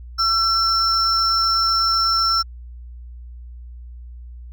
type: tone pair together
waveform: triangle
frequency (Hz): 1346 / 5384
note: E6 / E8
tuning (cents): +36 / +36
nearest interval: 2 octaves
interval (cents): 2400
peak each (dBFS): -17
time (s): 0.18-2.43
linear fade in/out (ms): 20
effects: added 60 Hz sine -34 dBFS peak until 4.52 s